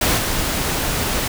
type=noise with level steps; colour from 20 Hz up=pink; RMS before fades=-17 / -21 dBFS; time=0.01-1.28 s; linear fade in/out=5 ms; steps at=0.17 s; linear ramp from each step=20 ms; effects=none